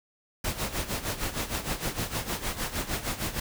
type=noise with tremolo; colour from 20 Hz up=pink; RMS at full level=-29 dBFS; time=0.44-3.4 s; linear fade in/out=5 ms; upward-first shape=sine; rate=6.5 Hz; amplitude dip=75%; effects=none